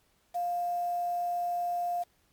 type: tone with quantisation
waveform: sine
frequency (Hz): 703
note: F5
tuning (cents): +11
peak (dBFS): -28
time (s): 0.34-2.04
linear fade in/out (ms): 20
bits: 8
effects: pink hiss -69 dBFS RMS until 2.32 s + MP3 96 kbps